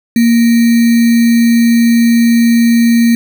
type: tone with sample-and-hold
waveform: sine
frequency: 233.1 Hz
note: A#3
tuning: in tune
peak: -5 dBFS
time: 0.16-3.15 s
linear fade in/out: 2 ms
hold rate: 2100 Hz
effects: none